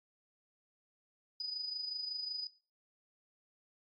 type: tone with amplitude modulation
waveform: sine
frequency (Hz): 4970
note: D#8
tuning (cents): -3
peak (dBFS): -35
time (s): 1.4-2.47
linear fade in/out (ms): 2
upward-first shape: sine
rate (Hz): 25.4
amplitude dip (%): 60
effects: noise-tail reverb RT60 0.4 s tail -20 dB re dry + AAC 32 kbps